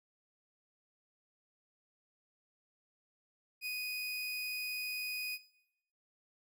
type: tone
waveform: 30% pulse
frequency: 2489 Hz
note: D#7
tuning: in tune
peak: -34 dBFS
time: 3.61-5.39 s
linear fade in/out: 50 ms
effects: noise-tail reverb RT60 0.8 s tail -17 dB re dry